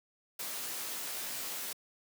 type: noise with comb filter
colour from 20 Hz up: white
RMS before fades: -39 dBFS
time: 0.39-1.73 s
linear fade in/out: 5 ms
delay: 17 ms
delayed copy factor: -0.7
effects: high-pass 200 Hz 12 dB/octave